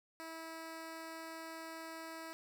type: tone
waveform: 10% pulse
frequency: 324.9 Hz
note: E4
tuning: 25 cents flat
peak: -37 dBFS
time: 0.2-2.33 s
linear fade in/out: 0 ms
effects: 13-bit